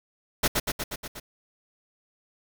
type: noise with echo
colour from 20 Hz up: pink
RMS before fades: -21 dBFS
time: 0.43-0.48 s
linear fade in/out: 10 ms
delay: 120 ms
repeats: 6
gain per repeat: -3 dB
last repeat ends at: 1.2 s
effects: none